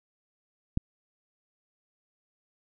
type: click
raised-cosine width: 5 ms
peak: -13 dBFS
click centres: 0.774 s
effects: none